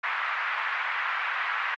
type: band-pass noise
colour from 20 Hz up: pink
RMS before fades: -29 dBFS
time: 0.03-1.75 s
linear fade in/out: 10 ms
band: 1100 to 2200 Hz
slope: 24 dB/octave
effects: MP3 48 kbps